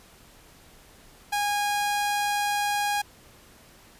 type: tone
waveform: sawtooth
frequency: 821 Hz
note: G#5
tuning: 20 cents flat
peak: -20 dBFS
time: 1.32-3.02 s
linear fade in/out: 10 ms
effects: pink hiss -53 dBFS RMS until 3.99 s + resampled to 32000 Hz